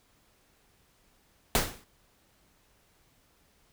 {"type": "noise with exponential decay", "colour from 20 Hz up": "pink", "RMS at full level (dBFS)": -21, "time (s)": [1.55, 1.84], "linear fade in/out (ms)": 1, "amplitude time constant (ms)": 62, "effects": ["pink hiss -66 dBFS RMS until 3.72 s"]}